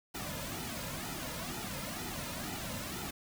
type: noise with flanger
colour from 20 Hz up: pink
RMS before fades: -40 dBFS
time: 0.14-3.11 s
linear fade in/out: 10 ms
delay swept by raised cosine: 1.8 to 2.67 ms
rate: 2.1 Hz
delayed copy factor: -0.7
effects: none